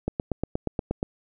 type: click train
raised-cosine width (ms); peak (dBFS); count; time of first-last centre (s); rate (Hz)
2; -12; 9; 0.08-1.029; 8.43
effects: none